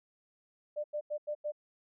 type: tone bursts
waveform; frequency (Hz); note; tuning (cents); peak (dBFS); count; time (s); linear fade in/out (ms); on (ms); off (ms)
sine; 596; D5; +25; -32; 5; 0.76-1.521; 20; 81; 89
effects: none